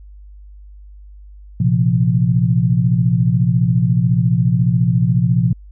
sine chord, Bb suspended second, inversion none, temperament equal with one note detuned, 116.54 / 130.81 / 172.51 Hz, Bb2 / C3 / F3, 0 / 0 / -21 cents, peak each -16 dBFS, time 1.6-5.53 s, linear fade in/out 5 ms, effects added 50 Hz sine -36 dBFS peak until 5.71 s

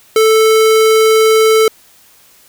square tone, 440 Hz, A4, in tune, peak -7 dBFS, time 0.16-1.68 s, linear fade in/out 2 ms, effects white hiss -46 dBFS RMS until 2.48 s

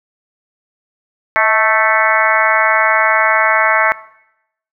harmonic tone with a mistuned harmonic, 220 Hz, A3, in tune, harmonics 3 / 4 / 5 / 6 / 7 / 8 / 9 / 10, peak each -18 / -18 / -18 / -18 / -18 / -18 / -18 / -18 dBFS, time 1.36-3.92 s, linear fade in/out 0 ms, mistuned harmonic 3, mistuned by -41 cents, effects noise-tail reverb RT60 0.8 s tail -19 dB re dry

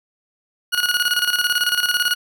20% pulse tone with tremolo, 1449 Hz, F#6, 37 cents flat, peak -10 dBFS, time 0.72-2.15 s, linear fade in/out 20 ms, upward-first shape square, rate 18 Hz, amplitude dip 65%, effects none

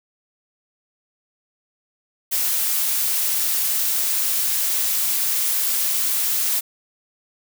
blue noise, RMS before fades -21 dBFS, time 2.31-6.61 s, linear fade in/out 20 ms, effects none

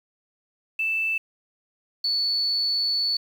sine tone pair in turn, 2645 / 4448 Hz, E7 / C#8, +5 / +5 cents, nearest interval major sixth, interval 900 cents, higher second, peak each -22 / -21 dBFS, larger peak second, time 0.79-1.18 / 2.04-3.17 s, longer second, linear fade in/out 5 ms, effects 8-bit

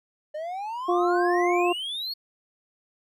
triangle exponential sweep, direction up, 594 to 4435 Hz, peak -28 dBFS, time 0.34-2.14 s, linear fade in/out 10 ms
harmonic tone, 352.7 Hz, F4, 17 cents sharp, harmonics 1 / 2 / 3, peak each -22 / -25 / -28 dBFS, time 0.88-1.73 s, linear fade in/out 10 ms
effects none

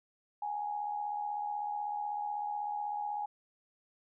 sine tone with amplitude modulation, 830.6 Hz, G#5, in tune, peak -31 dBFS, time 0.42-3.26 s, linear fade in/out 5 ms, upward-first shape sine, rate 76.1 Hz, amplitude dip 55%, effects none

